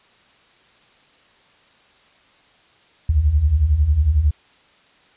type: beating tone pair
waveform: sine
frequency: 66.8 / 77.8 Hz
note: C2 / D#2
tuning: +36 / 0 cents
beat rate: 11 Hz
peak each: -20 / -14 dBFS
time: 3.09-4.31 s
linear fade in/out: 5 ms
effects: white hiss -54 dBFS RMS until 5.16 s + resampled to 8000 Hz